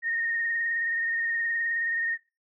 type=tone with vibrato; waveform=sine; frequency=1847 Hz; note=A#6; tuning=16 cents flat; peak=-25 dBFS; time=0.02-2.18 s; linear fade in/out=50 ms; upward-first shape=triangle; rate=19 Hz; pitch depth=34 cents each way; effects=noise-tail reverb RT60 0.3 s tail -23 dB re dry